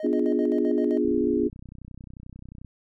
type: tone with tremolo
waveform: triangle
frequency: 622.3 Hz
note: D#5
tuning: in tune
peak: -30 dBFS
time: 0-0.98 s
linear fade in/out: 2 ms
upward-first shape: square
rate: 7.7 Hz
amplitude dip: 80%
type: chord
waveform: sine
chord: B diminished seventh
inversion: none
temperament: equal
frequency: 246.9 / 293.7 / 349.2 / 415.3 Hz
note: B3 / D4 / F4 / Ab4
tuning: 0 / 0 / 0 / 0 cents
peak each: -26 dBFS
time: 0.03-1.49 s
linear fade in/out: 20 ms
type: click train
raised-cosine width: 5 ms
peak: -30 dBFS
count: 51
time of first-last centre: 1.05-2.647 s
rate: 31.3 Hz
effects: none